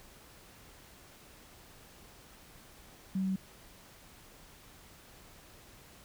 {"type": "tone", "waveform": "sine", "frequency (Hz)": 190, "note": "F#3", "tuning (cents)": 46, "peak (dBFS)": -29, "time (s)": [3.15, 3.36], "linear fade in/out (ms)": 5, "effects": ["pink hiss -56 dBFS RMS until 6.04 s"]}